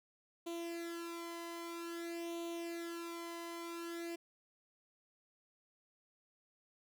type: tone with flanger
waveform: sawtooth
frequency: 338.5 Hz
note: E4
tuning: 46 cents sharp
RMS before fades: -44 dBFS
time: 0.46-4.16 s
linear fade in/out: 10 ms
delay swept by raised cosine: 0.29 to 1 ms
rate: 0.51 Hz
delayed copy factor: +0.75
effects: none